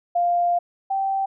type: tone pair in turn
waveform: sine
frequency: 698.5 / 778 Hz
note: F5 / G5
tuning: 0 / -13 cents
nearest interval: major second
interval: 187 cents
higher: second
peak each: -17 / -20 dBFS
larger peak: first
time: 0.15-0.59 / 0.9-1.26 s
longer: first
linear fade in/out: 10 ms
effects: none